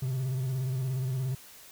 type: tone with vibrato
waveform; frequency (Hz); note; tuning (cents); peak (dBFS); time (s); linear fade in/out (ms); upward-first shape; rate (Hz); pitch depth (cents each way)
triangle; 130; C3; -11; -26; 0.02-1.35; 5; square; 17; 52
effects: white hiss -51 dBFS RMS until 1.71 s